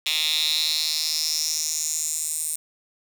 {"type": "tone with high-pass filter sweep", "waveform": "10% pulse", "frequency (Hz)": 155.56, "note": "D#3", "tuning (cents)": 0, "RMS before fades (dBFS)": -25, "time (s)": [0.06, 2.56], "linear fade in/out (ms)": 2, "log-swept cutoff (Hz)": [3200, 8800], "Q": 4.6, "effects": []}